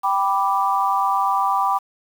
sine chord, G major, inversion none, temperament equal, 784 / 987.8 / 1174.7 Hz, G5 / B5 / D6, 0 / 0 / 0 cents, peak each -21 dBFS, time 0.03-1.79 s, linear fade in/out 20 ms, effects 7-bit

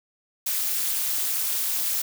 blue noise with amplitude modulation, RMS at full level -22 dBFS, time 0.46-2.02 s, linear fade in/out 5 ms, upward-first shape sine, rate 290 Hz, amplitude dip 85%, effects none

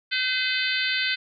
harmonic tone, 511 Hz, C5, 41 cents flat, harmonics 3 / 4 / 5 / 6 / 7 / 8 / 9, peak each -28 / -29 / -30 / -31 / -31 / -32 / -33 dBFS, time 0.11-1.16 s, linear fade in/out 20 ms, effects none

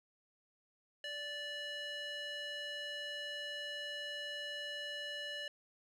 square tone with band-pass filter, 584 Hz, D5, 10 cents flat, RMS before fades -43 dBFS, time 1.04-5.48 s, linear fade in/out 2 ms, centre 2600 Hz, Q 2.3, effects none

